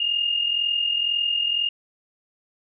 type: tone pair together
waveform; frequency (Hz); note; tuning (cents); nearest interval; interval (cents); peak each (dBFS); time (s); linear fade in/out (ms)
sine; 2794 / 2836; F7 / F7; 0 / +26; unison; 26; -28 / -21; 0-1.69; 5
effects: none